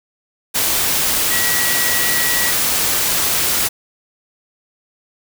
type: tone in noise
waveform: sine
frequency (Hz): 1928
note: B6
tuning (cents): -42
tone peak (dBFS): -21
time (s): 1.3-2.52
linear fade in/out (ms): 20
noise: white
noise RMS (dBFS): -17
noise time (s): 0.54-3.69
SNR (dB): -7
effects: none